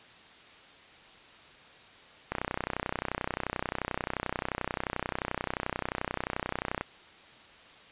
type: click train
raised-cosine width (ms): 0.5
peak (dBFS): -15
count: 142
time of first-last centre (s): 2.32-6.81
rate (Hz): 31.4
effects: white hiss -53 dBFS RMS until 7.91 s + resampled to 8000 Hz